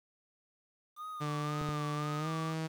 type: tone with vibrato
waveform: triangle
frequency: 1200 Hz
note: D6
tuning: 37 cents sharp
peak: -38 dBFS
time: 0.96-2.55 s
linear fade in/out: 50 ms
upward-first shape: sine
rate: 1.9 Hz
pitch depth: 77 cents each way
type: tone with pitch glide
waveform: sawtooth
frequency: 149.1 to 159.8 Hz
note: D3 to D#3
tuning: +27 to +47 cents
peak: -30 dBFS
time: 1.2-2.68 s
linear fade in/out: 20 ms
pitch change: +120 cents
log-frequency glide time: 2.17-2.28 s
type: clicks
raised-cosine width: 3 ms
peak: -28 dBFS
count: 2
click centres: 1.614 / 1.69 s
effects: low-pass 8000 Hz 12 dB/octave + 10-bit